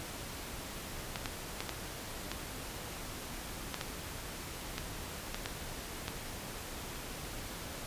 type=clicks; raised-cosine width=0.2 ms; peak=-18 dBFS; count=11; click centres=1.158 / 1.258 / 1.605 / 1.693 / 2.316 / 3.743 / 3.812 / 4.781 / 5.345 / 5.459 / 6.081 s; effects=pink hiss -43 dBFS RMS until 7.86 s + resampled to 32000 Hz